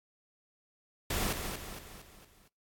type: noise with echo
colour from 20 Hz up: pink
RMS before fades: -32 dBFS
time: 1.1-1.33 s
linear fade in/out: 5 ms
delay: 230 ms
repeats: 5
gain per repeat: -6 dB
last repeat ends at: 2.48 s
effects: noise-tail reverb RT60 0.3 s tail -26 dB re dry + AAC 64 kbps